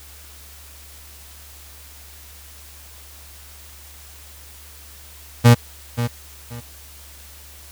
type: tone with echo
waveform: 35% pulse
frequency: 119.1 Hz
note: A#2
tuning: 38 cents sharp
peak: -5 dBFS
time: 5.44-5.55 s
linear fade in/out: 20 ms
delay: 530 ms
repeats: 2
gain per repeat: -12 dB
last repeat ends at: 6.61 s
effects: added 71 Hz sine -44 dBFS peak until 7.71 s + white hiss -44 dBFS RMS until 7.71 s